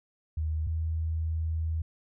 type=tone pair in turn; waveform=sine; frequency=78.3 / 80.45 Hz; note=D#2 / E2; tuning=+11 / -42 cents; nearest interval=unison; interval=47 cents; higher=second; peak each=-27 dBFS; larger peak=neither; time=0.37-0.67 / 0.67-1.82 s; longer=second; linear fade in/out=5 ms; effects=none